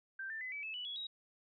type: tone with pitch steps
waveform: sine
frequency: 1568 / 1780.5 / 2022 / 2296 / 2607 / 2960 / 3361 / 3817 Hz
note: G6 / A6 / B6 / D7 / E7 / F#7 / G#7 / A#7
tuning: 0 / +20 / +40 / -40 / -20 / 0 / +20 / +40 cents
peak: -40 dBFS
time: 0.19-1.07 s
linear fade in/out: 5 ms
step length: 110 ms
effects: none